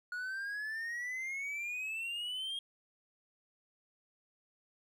triangle exponential sweep, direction up, 1446 to 3259 Hz, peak -35 dBFS, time 0.12-2.59 s, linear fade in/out 2 ms, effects none

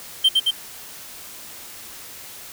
triangle tone with echo, 3136 Hz, G7, in tune, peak -10 dBFS, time 0.24-0.29 s, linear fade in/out 10 ms, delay 110 ms, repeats 2, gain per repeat -2 dB, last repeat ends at 0.51 s, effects white hiss -39 dBFS RMS until 2.52 s

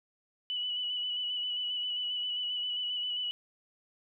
sine tone with vibrato, 2960 Hz, F#7, in tune, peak -31 dBFS, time 0.5-3.31 s, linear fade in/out 0 ms, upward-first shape square, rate 7.5 Hz, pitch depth 19 cents each way, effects none

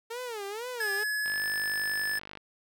sawtooth tone with vibrato, 446.6 Hz, A4, 26 cents sharp, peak -31 dBFS, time 0.1-1.04 s, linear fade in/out 10 ms, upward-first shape sine, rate 2.1 Hz, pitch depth 210 cents each way
square tone with pitch glide, 1700 to 1739.7 Hz, G#6 to A6, +40 to -20 cents, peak -29 dBFS, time 0.8-2.19 s, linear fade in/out 5 ms, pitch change +40 cents, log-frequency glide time 1.22-1.45 s
click train, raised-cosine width 0.3 ms, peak -26 dBFS, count 57, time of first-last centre 1.26-2.373 s, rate 50.3 Hz
effects none

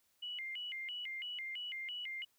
sine tone with vibrato, 2489 Hz, D#7, in tune, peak -40 dBFS, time 0.22-2.25 s, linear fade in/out 10 ms, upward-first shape square, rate 3 Hz, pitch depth 290 cents each way, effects white hiss -75 dBFS RMS until 2.38 s

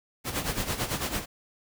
pink noise with tremolo, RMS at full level -28 dBFS, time 0.24-1.26 s, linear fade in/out 50 ms, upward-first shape sine, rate 9 Hz, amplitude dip 70%, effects none

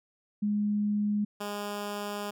sine / 10% pulse tone pair in turn, 207.7 / 205.3 Hz, G#3 / G#3, 0 / -20 cents, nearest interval unison, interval 20 cents, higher first, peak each -25 dBFS, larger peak neither, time 0.42-1.25 / 1.4-2.31 s, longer second, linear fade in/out 10 ms, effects none

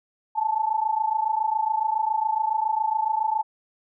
sine tone pair together, 860 / 887.2 Hz, A5 / A5, -40 / +14 cents, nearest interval minor second, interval 54 cents, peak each -24 dBFS, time 0.35-3.43 s, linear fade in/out 20 ms, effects none

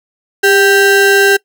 square ring-modulated tone, 587.3 Hz, D5, in tune, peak -4 dBFS, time 0.43-1.37 s, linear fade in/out 10 ms, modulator 986 Hz, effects noise-tail reverb RT60 0.1 s tail -22 dB re dry

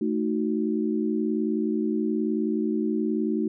sine chord, D# diminished, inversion second, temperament equal, 220 / 311.1 / 370 Hz, A3 / D#4 / F#4, 0 / 0 / 0 cents, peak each -26 / -27 / -29 dBFS, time 0.01-3.48 s, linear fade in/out 5 ms, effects none

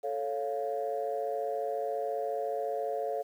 sine chord, A augmented, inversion none, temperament equal, 440 / 554.4 / 698.5 Hz, A4 / C#5 / E#5, 0 / 0 / 0 cents, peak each -34 dBFS, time 0.03-3.23 s, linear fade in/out 20 ms, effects tanh soft clip ceiling -22 dBFS + 10-bit

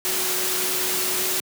sine tone in noise, 370 Hz, F#4, in tune, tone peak -33 dBFS, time 0.05-1.4 s, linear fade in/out 0 ms, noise white, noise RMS -24 dBFS, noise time 0.05-1.4 s, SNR -12 dB, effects high-pass 150 Hz 12 dB/octave

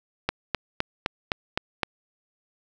click train, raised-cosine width 0.3 ms, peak -7 dBFS, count 7, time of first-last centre 0.29-1.832 s, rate 3.89 Hz, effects none

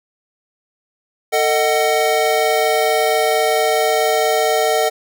square chord, D# diminished, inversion second, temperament just, 448 / 622.3 / 746.7 Hz, A4 / D#5 / F#5, +31 / 0 / +16 cents, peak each -19 dBFS, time 1.32-4.9 s, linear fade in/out 20 ms, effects none

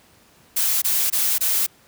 blue noise bursts, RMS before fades -20 dBFS, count 4, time 0.56-1.666 s, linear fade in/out 10 ms, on 260 ms, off 22 ms, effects pink hiss -54 dBFS RMS until 1.87 s + high-pass 80 Hz 12 dB/octave

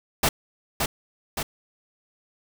pink noise with echo, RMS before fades -20 dBFS, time 0.23-0.29 s, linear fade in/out 5 ms, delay 570 ms, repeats 2, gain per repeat -4 dB, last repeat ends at 1.43 s, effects none

